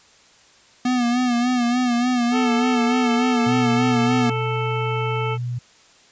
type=tone with vibrato; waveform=square; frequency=244.6 Hz; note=B3; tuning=16 cents flat; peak=-18 dBFS; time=0.85-4.3 s; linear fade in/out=5 ms; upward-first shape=sine; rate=3.4 Hz; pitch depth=56 cents each way
type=harmonic tone; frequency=440 Hz; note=A4; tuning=in tune; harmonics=1 / 2 / 3 / 5 / 6 / 7; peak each=-26 / -29 / -29 / -33 / -35 / -37 dBFS; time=2.31-5.38 s; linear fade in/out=50 ms
type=tone with pitch glide; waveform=sine; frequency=123.47 to 121.98 Hz; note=B2 to B2; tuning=0 to -21 cents; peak=-23 dBFS; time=3.46-5.59 s; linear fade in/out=10 ms; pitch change=-21 cents; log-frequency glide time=4.19-4.93 s
effects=white hiss -52 dBFS RMS until 6.11 s + resampled to 16000 Hz